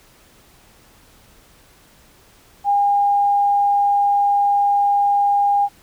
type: tone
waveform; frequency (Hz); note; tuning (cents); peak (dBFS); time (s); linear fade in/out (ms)
sine; 810; G#5; -43; -13; 2.64-5.69; 50
effects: pink hiss -51 dBFS RMS until 5.82 s